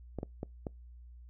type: clicks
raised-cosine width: 2 ms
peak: -23 dBFS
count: 4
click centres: 0.187 / 0.231 / 0.431 / 0.668 s
effects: noise-tail reverb RT60 0.2 s tail -26 dB re dry + added 60 Hz sine -49 dBFS peak until 1.29 s